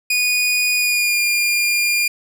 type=tone with pitch glide; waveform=sawtooth; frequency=2465 to 2409 Hz; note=D#7 to D7; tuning=-17 to +43 cents; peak=-12 dBFS; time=0.1-2.08 s; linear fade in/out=5 ms; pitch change=-40 cents; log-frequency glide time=0.76-1.21 s; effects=none